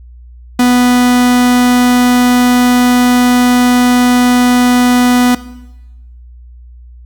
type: tone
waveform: 45% pulse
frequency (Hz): 246.9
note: B3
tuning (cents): 0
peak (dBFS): -6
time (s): 0.59-5.35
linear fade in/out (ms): 5
effects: noise-tail reverb RT60 1.0 s tail -17 dB re dry + added 60 Hz sine -32 dBFS peak until 7.05 s